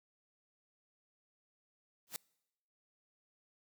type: noise with exponential growth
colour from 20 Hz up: white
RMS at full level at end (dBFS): -36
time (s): 2.07-2.16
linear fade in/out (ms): 0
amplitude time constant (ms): 18
effects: noise-tail reverb RT60 0.9 s tail -26 dB re dry